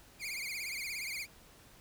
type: tone with vibrato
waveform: sawtooth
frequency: 2262 Hz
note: C#7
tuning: 34 cents sharp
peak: -34 dBFS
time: 0.19-1.27 s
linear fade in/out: 50 ms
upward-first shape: triangle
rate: 17 Hz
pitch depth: 170 cents each way
effects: pink hiss -59 dBFS RMS until 1.8 s